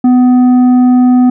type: tone with tanh clipping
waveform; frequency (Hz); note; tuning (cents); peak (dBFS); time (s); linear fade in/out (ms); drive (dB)
triangle; 250; B3; +21; -5; 0.04-1.3; 5; 11
effects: none